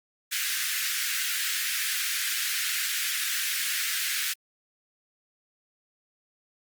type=high-pass noise; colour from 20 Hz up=pink; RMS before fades=-29 dBFS; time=0.31-4.34 s; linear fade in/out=20 ms; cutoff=1500 Hz; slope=48 dB/octave; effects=Opus 32 kbps